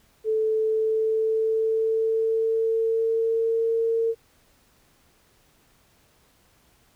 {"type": "tone with pitch glide", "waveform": "sine", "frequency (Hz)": [437.8, 455.3], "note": ["A4", "A#4"], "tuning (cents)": [-9, -41], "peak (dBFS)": -20, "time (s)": [0.24, 4.15], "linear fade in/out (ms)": 50, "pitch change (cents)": 68, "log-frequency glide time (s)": [0.56, 3.73], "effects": ["pink hiss -61 dBFS RMS until 6.95 s"]}